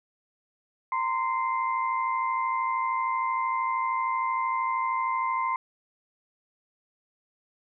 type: tone cluster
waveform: sine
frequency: 927 / 1040 / 2087 Hz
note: A#5 / C6 / C7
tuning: -10 / -11 / -5 cents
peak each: -31 / -26 / -35 dBFS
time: 0.92-5.56 s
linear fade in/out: 2 ms
effects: none